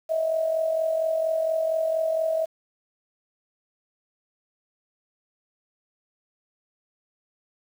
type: tone with amplitude modulation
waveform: sine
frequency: 644 Hz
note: E5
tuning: 41 cents flat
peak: -19 dBFS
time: 0.09-2.46 s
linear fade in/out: 20 ms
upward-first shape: sine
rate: 44.3 Hz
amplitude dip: 55%
effects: 8-bit